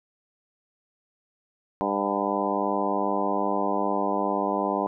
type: harmonic tone with a mistuned harmonic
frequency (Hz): 100.3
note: G2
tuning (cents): +40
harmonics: 2 / 3 / 4 / 5 / 6 / 7 / 8 / 9 / 10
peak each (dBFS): -32 / -31 / -32 / -33 / -31 / -32 / -32 / -32 / -31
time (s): 1.81-4.87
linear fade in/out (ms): 0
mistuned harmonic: 7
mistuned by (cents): +43
effects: none